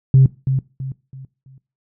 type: tone with echo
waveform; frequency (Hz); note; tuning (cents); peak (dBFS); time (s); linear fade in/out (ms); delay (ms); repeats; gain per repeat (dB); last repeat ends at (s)
sine; 133.1; C3; +30; -5; 0.14-0.26; 2; 330; 4; -9; 1.58
effects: noise-tail reverb RT60 0.3 s tail -21 dB re dry + tanh soft clip ceiling -3 dBFS